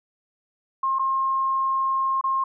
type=tone with dropouts; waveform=sine; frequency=1068 Hz; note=C6; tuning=35 cents sharp; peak=-20 dBFS; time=0.83-2.44 s; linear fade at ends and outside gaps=5 ms; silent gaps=0.987-0.993 / 2.212-2.239 s; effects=none